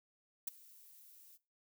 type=noise with ADSR envelope; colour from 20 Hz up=violet; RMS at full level=-37 dBFS; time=0.47-1.38 s; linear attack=7 ms; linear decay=15 ms; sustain=-23 dB; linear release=28 ms; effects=noise-tail reverb RT60 0.3 s tail -19 dB re dry